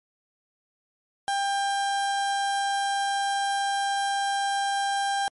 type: tone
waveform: 35% pulse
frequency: 796 Hz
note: G5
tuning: 26 cents sharp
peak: -22 dBFS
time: 1.28-5.28 s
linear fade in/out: 0 ms
effects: MP3 48 kbps